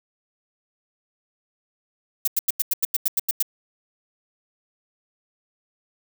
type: noise bursts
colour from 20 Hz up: violet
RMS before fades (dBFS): -20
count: 11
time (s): 2.25-3.426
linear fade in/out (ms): 5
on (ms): 26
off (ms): 89
effects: none